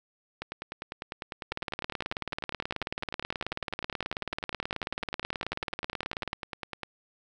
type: two click trains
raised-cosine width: 0.3 ms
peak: -19 / -15 dBFS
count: 65 / 90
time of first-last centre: 0.42-6.833 / 1.52-6.331 s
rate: 9.98 / 18.5 Hz
effects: none